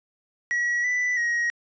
triangle tone with pitch steps, 1921 / 1982 / 1890 Hz, B6 / B6 / A#6, -48 / +6 / +23 cents, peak -20 dBFS, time 0.51-1.5 s, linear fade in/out 0 ms, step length 330 ms, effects resampled to 16000 Hz

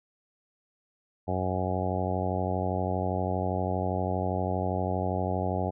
harmonic tone, 92.5 Hz, F#2, in tune, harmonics 1 / 2 / 3 / 4 / 5 / 6 / 7 / 8 / 9, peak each -31 / -34 / -37 / -37 / -37 / -37 / -35 / -35 / -37 dBFS, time 1.27-5.71 s, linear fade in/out 20 ms, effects none

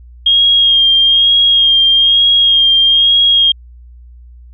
sine tone with vibrato, 3240 Hz, G#7, 43 cents flat, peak -6 dBFS, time 0.26-3.52 s, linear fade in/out 5 ms, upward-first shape sine, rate 1.1 Hz, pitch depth 26 cents each way, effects added 60 Hz sine -34 dBFS peak until 4.53 s

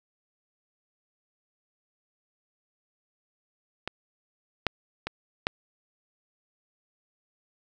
clicks, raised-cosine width 0.3 ms, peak -15 / -7 / -15 / -8 dBFS, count 4, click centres 3.876 / 4.667 / 5.07 / 5.469 s, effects none

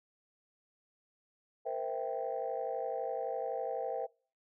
sine chord, C dominant seventh, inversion third, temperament equal with one note detuned, 466.2 / 518.1 / 659.3 / 784 Hz, Bb4 / C5 / E5 / G5, 0 / -17 / 0 / 0 cents, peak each -39 / -38 / -38 / -39 dBFS, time 1.65-4.07 s, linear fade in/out 20 ms, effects noise-tail reverb RT60 0.4 s tail -25 dB re dry + tanh soft clip ceiling -25 dBFS

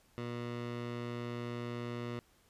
15% pulse tone with low-pass filter, 120 Hz, B2, 49 cents flat, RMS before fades -40 dBFS, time 0.18-2.19 s, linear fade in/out 0 ms, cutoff 3600 Hz, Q 0.81, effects pink hiss -68 dBFS RMS until 2.49 s + resampled to 32000 Hz

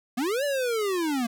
square linear two-way sweep, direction up then down, 225.3 to 587.3 to 225.3 Hz, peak -25 dBFS, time 0.17-1.27 s, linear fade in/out 10 ms, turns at 0.44 s, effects none

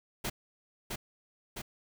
pink noise with echo, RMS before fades -34 dBFS, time 0.24-0.3 s, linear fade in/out 10 ms, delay 660 ms, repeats 2, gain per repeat -3 dB, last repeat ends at 1.62 s, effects none

